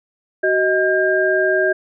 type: tone cluster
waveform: sine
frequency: 375.9 / 627 / 1605 Hz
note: F#4 / D#5 / G6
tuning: +27 / +13 / +40 cents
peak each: -18 dBFS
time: 0.43-1.73 s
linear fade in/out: 10 ms
effects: none